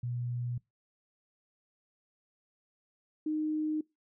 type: tone pair in turn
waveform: sine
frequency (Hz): 121.6 / 308.2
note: B2 / D#4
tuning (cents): -26 / -16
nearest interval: octave + major third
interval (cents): 1610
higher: second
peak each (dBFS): -32 / -29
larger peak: second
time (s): 0.03-0.58 / 3.26-3.81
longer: neither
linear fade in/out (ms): 5
effects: noise-tail reverb RT60 0.2 s tail -23 dB re dry